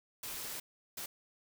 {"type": "noise bursts at uneven times", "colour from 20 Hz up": "white", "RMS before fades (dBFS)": -42, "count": 2, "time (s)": [[0.23, 0.6], [0.97, 1.06]], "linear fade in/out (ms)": 5, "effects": []}